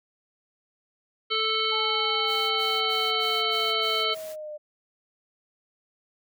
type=harmonic tone; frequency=440 Hz; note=A4; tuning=in tune; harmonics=1 / 3 / 5 / 7 / 9 / 10; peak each=-31 / -29 / -32 / -27 / -32 / -34 dBFS; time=1.3-4.15 s; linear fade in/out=20 ms
type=linear sweep; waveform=sine; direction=down; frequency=869 to 597 Hz; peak=-34 dBFS; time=1.71-4.58 s; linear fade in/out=20 ms
type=noise bursts; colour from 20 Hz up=white; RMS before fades=-45 dBFS; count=7; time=2.26-4.364 s; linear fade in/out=50 ms; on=250 ms; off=59 ms
effects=none